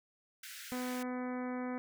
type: high-pass noise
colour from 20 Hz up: pink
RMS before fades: -48 dBFS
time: 0.43-1.03 s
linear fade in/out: 5 ms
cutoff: 1400 Hz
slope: 96 dB/octave
type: harmonic tone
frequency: 250.7 Hz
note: B3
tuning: 26 cents sharp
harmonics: 1 / 2 / 3 / 4 / 5 / 6 / 7 / 8 / 9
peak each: -37 / -43 / -47 / -49 / -51 / -53 / -54 / -55 / -56 dBFS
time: 0.72-1.78 s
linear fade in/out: 0 ms
effects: none